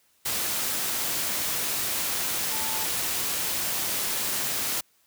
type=tone in noise; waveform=sine; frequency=880 Hz; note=A5; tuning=in tune; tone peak=-37 dBFS; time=2.51-2.85 s; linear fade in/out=10 ms; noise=white; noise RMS=-28 dBFS; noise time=0.25-4.81 s; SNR=-12 dB; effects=white hiss -65 dBFS RMS until 5.06 s + high-pass 60 Hz 12 dB/octave